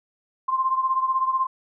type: beating tone pair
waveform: sine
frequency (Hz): 1046.5 / 1062.5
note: C6 / C6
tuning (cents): 0 / +26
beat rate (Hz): 16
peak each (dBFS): -21 / -26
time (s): 0.48-1.47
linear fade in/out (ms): 10
effects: none

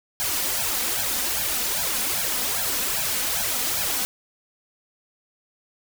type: noise with flanger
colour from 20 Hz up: white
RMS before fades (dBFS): -25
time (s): 0.2-4.05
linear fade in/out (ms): 0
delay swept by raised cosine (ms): 1.2 to 4.1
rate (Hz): 2.5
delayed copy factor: +1
effects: none

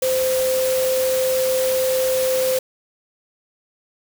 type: tone in noise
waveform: sine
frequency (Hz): 518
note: C5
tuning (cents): -17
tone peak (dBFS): -17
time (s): 0.02-2.59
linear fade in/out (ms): 5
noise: white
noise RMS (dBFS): -27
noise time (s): 0.02-2.59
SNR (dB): +7
effects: none

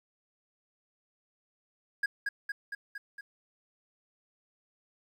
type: tone with echo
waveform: triangle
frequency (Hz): 1639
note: G#6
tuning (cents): -23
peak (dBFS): -24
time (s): 2.03-2.06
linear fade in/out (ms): 5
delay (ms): 230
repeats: 5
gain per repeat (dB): -3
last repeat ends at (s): 3.21
effects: 11-bit

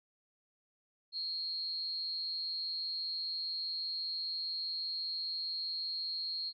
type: tone with amplitude modulation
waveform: sine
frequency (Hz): 4255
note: C8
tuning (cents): +28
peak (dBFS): -33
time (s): 1.12-6.53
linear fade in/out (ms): 50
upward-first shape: sine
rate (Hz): 274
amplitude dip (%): 45
effects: none

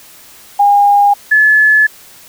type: tone pair in turn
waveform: sine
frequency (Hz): 812 / 1720.6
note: G#5 / A6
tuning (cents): -39 / -39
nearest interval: octave + minor second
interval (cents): 1300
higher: second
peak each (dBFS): -5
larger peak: neither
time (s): 0.59-1.14 / 1.31-1.87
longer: second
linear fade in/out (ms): 10
effects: white hiss -39 dBFS RMS until 2.28 s

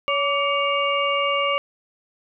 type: harmonic tone with a mistuned harmonic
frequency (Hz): 562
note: C#5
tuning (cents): +24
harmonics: 1 / 2 / 4 / 5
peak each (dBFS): -24 / -23 / -26 / -26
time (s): 0.08-1.58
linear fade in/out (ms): 0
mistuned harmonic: 2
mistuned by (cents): +53
effects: none

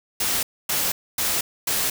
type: noise bursts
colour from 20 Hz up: white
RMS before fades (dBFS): -23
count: 4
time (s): 0.2-1.9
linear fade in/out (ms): 5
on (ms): 230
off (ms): 260
effects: none

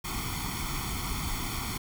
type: noise with comb filter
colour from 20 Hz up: pink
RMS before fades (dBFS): -33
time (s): 0.04-1.78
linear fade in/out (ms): 10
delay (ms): 0.9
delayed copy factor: +1
effects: none

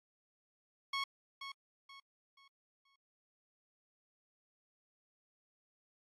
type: tone with echo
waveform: 15% pulse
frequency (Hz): 1100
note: C#6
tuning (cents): -14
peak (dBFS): -28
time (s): 0.93-1.04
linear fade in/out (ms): 5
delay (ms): 480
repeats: 4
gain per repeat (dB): -9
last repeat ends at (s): 2.96
effects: low-pass 6000 Hz 12 dB/octave + AAC 48 kbps

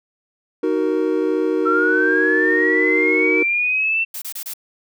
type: chord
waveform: triangle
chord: D# minor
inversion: none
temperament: just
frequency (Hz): 311.1 / 373.4 / 466.7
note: D#4 / F#4 / A#4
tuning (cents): 0 / +16 / +2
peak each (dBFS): -19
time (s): 0.63-3.43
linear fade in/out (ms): 5
type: linear sweep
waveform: sine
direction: up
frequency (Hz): 1330 to 2697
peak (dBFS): -16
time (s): 1.65-4.05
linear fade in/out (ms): 20
type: noise bursts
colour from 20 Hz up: blue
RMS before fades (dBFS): -29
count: 4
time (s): 4.14-4.537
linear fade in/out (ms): 5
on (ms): 79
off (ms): 27
effects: none

